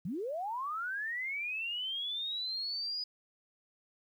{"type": "linear sweep", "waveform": "sine", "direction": "up", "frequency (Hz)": [146.83, 4978], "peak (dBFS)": -34, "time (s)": [0.05, 3.04], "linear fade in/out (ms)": 5, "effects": ["11-bit"]}